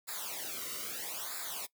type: noise with flanger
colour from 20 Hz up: white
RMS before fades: -40 dBFS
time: 0.07-1.67 s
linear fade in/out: 20 ms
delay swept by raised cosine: 0.33 to 1.21 ms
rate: 0.77 Hz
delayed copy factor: -0.95
effects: noise-tail reverb RT60 0.1 s tail -20 dB re dry